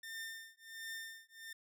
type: tone with tremolo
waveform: sawtooth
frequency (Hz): 1805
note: A6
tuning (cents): +44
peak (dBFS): -38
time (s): 0.03-1.53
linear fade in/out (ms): 5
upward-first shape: triangle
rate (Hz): 1.4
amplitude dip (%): 100
effects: none